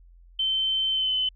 sine tone with pitch glide, 3088 to 3038 Hz, G7 to F#7, -27 to +45 cents, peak -22 dBFS, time 0.39-1.29 s, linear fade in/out 5 ms, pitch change -28 cents, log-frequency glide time 0.91-1.12 s, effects added 43 Hz sine -49 dBFS peak until 1.35 s

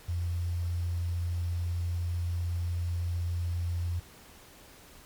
sine tone with quantisation, 86.5 Hz, F2, 16 cents flat, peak -28 dBFS, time 0.08-4 s, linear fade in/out 10 ms, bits 9, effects pink hiss -53 dBFS RMS until 5.05 s + MP3 96 kbps

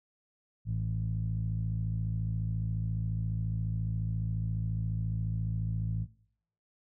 15% pulse tone with low-pass filter, 54.4 Hz, A1, 19 cents flat, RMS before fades -32 dBFS, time 0.65-6.07 s, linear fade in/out 50 ms, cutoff 130 Hz, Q 4.5, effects noise-tail reverb RT60 0.7 s tail -21 dB re dry

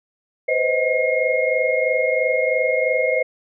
sine tone cluster, 501 / 524 / 629 / 2145 Hz, B4 / C5 / D#5 / C7, +25 / +2 / +19 / +42 cents, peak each -22 dBFS, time 0.48-3.23 s, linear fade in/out 10 ms, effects none

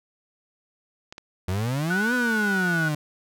clicks, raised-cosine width 0.2 ms, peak -22 dBFS, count 2, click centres 1.125 / 1.181 s
35% pulse exponential two-way sweep, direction up then down, 87.9 to 253.9 to 147.5 Hz, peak -22 dBFS, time 1.48-2.95 s, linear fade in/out 5 ms, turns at 2.14 s
sine tone with pitch glide, 1480 to 1469.8 Hz, F#6 to F#6, 0 to -12 cents, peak -23 dBFS, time 1.9-2.89 s, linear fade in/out 10 ms, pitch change -12 cents, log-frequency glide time 2.27-2.34 s
effects none

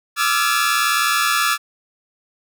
sawtooth tone cluster, 1179 / 1300 / 1379 / 1706 Hz, D6 / E6 / F6 / G#6, +6 / -24 / -22 / +46 cents, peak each -18 dBFS, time 0.16-1.58 s, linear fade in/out 50 ms, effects none

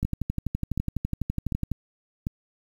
two click trains, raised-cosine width 5 ms, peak -15 / -14 dBFS, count 4 / 21, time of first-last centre 0.03-2.269 / 0.05-1.717 s, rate 1.34 / 12 Hz, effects 8-bit

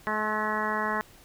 harmonic tone with a mistuned harmonic, 213.9 Hz, A3, 49 cents flat, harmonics 1 / 2 / 3 / 4 / 5 / 6 / 7 / 8 / 9, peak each -35 / -36 / -36 / -34 / -31 / -37 / -37 / -34 / -36 dBFS, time 0.07-1.01 s, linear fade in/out 0 ms, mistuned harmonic 6, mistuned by +27 cents, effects pink hiss -54 dBFS RMS until 1.24 s

